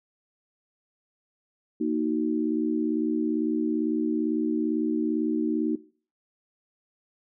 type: chord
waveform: sine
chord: D# minor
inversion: second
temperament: just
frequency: 233.3 / 311.1 / 373.4 Hz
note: A#3 / D#4 / F#4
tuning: +2 / 0 / +16 cents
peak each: -28 / -26 / -31 dBFS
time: 1.8-5.76 s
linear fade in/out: 10 ms
effects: noise-tail reverb RT60 0.4 s tail -18 dB re dry